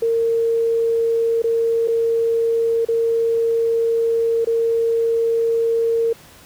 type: tone with dropouts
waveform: sine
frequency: 459 Hz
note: A#4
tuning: 27 cents flat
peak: -15 dBFS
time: 0.02-6.13 s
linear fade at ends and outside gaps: 5 ms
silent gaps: 1.421-1.44 / 1.876-1.882 / 2.85-2.885 / 4.447-4.47 s
effects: pink hiss -45 dBFS RMS until 6.45 s + high-pass 60 Hz 12 dB/octave